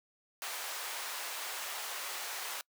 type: high-pass noise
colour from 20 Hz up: pink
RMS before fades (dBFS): -40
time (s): 0.42-2.61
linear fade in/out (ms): 0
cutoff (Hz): 790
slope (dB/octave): 12
effects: noise-tail reverb RT60 0.1 s tail -26 dB re dry + high-pass 400 Hz 12 dB/octave